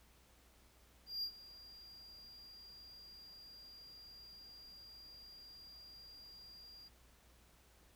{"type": "tone with ADSR envelope", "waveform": "triangle", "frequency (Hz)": 4789, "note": "D8", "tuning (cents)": 33, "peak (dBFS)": -35, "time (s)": [1.06, 6.89], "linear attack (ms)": 170, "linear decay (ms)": 77, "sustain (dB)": -18, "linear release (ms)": 20, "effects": ["added 60 Hz sine -68 dBFS peak until 7.95 s", "pink hiss -68 dBFS RMS until 7.95 s"]}